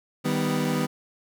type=chord; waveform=30% pulse; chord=Eb augmented; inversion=none; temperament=equal with one note detuned; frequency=155.56 / 196 / 248.2 Hz; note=Eb3 / G3 / B3; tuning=0 / 0 / +9 cents; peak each=-25 / -26 / -24 dBFS; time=0.24-0.87 s; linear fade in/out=20 ms; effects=none